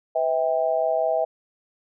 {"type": "tone with amplitude modulation", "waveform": "sine", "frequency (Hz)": 648, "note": "E5", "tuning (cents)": -30, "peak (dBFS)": -15, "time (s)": [0.15, 1.25], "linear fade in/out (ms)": 10, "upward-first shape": "sine", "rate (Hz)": 145, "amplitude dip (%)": 100, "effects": []}